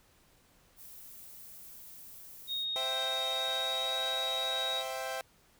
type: noise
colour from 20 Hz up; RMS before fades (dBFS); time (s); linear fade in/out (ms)
violet; -50; 0.76-2.66; 50
type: tone with pitch glide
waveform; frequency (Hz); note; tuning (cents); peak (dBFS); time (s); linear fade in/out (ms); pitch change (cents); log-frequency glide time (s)
sine; 3729 to 3805; A#7 to A#7; 0 to +35; -32; 2.47-4.84; 50; +35; 3.02-3.99
type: chord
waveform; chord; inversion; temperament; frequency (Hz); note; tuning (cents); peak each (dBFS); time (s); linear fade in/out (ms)
sawtooth; C major; none; equal; 523.3 / 659.3 / 784; C5 / E5 / G5; 0 / 0 / 0; -36; 2.76-5.21; 0
effects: pink hiss -65 dBFS RMS until 5.59 s